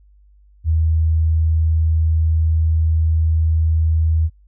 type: tone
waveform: sine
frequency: 80.1 Hz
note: E2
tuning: 49 cents flat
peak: -13 dBFS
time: 0.64-4.3 s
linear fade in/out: 50 ms
effects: noise-tail reverb RT60 0.1 s tail -25 dB re dry + added 50 Hz sine -47 dBFS peak until 4.47 s